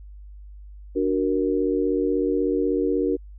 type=chord; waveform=sine; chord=D augmented; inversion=none; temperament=equal; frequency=293.7 / 370 / 466.2 Hz; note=D4 / F#4 / A#4; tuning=0 / 0 / 0 cents; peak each=-24 dBFS; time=0.95-3.17 s; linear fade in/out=20 ms; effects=added 50 Hz sine -39 dBFS peak until 3.38 s